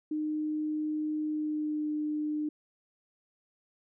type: tone with pitch glide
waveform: sine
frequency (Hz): 306 to 302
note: D#4 to D4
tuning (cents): -29 to +48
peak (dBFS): -29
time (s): 0.11-2.49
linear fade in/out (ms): 5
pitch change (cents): -23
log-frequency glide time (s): 1.24-1.9
effects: none